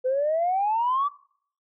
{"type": "exponential sweep", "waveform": "sine", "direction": "up", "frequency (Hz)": [501, 1174.7], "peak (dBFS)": -20, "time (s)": [0.04, 1.09], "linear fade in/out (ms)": 20, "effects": ["noise-tail reverb RT60 0.6 s tail -22 dB re dry", "tanh soft clip ceiling -16 dBFS"]}